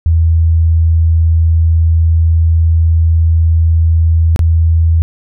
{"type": "tone with dropouts", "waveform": "sine", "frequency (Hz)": 81.8, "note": "E2", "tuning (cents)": -13, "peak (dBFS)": -6, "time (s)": [0.06, 5.02], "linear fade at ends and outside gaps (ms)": 0, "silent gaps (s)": [4.361, 4.392], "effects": []}